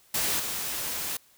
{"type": "noise with level steps", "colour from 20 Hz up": "white", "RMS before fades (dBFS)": [-27, -32], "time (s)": [0.14, 1.17], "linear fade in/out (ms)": 5, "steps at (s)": 0.39, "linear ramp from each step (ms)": 10, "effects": ["white hiss -60 dBFS RMS until 1.37 s"]}